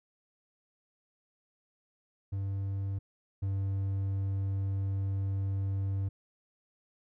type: tone pair in turn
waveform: triangle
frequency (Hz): 98 / 97.51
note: G2 / G2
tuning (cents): 0 / -9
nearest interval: unison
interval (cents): 9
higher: first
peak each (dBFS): -29 / -27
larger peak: second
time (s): 2.32-2.99 / 3.42-6.09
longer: second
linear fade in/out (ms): 10
effects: none